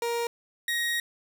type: tone pair in turn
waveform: 30% pulse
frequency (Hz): 470.1 / 1883.9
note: A#4 / A#6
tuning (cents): +15 / +18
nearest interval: 2 octaves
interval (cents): 2403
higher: second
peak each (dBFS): -24 / -23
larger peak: second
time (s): 0.02-0.27 / 0.68-1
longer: second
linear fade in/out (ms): 2
effects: none